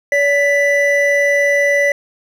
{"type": "tone pair together", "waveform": "triangle", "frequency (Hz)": [570.8, 1983], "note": ["D5", "B6"], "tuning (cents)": [-49, 7], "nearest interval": "octave + minor seventh", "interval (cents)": 2156, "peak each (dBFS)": -12, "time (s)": [0.12, 1.92], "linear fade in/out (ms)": 2, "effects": []}